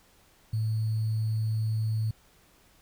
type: tone with sample-and-hold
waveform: sine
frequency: 110 Hz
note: A2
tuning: in tune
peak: -25 dBFS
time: 0.53-2.11 s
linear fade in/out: 5 ms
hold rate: 4410 Hz
effects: pink hiss -61 dBFS RMS until 2.81 s